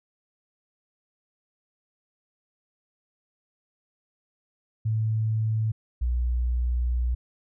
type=tone pair in turn; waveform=sine; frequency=110 / 60.76 Hz; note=A2 / B1; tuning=0 / -28 cents; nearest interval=minor seventh; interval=1028 cents; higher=first; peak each=-22 dBFS; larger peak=neither; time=4.85-5.72 / 6.01-7.15 s; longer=second; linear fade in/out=10 ms; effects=none